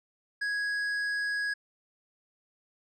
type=tone with tanh clipping; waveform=sine; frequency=1661.2 Hz; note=G#6; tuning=in tune; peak=-30 dBFS; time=0.41-1.54 s; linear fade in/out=10 ms; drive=10 dB; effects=low-pass 8000 Hz 12 dB/octave